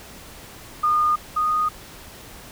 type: tone pair in turn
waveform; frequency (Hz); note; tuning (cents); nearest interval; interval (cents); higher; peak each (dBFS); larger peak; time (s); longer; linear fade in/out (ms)
sine; 1220 / 1237.7; D#6 / D#6; -34 / -9; unison; 25; second; -16 / -18; first; 0.83-1.16 / 1.36-1.69; neither; 10
effects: pink hiss -42 dBFS RMS until 2.51 s